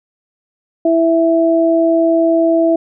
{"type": "tone pair together", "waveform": "sine", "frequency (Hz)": [330, 660], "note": ["E4", "E5"], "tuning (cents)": [2, 2], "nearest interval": "octave", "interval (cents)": 1200, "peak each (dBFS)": -12, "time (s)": [0.85, 2.76], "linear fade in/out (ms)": 5, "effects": []}